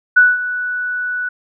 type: tone with ADSR envelope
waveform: sine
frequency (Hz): 1480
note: F#6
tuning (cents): 0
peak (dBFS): -4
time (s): 0.16-1.29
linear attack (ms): 13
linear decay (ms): 200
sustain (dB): -14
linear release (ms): 7
effects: none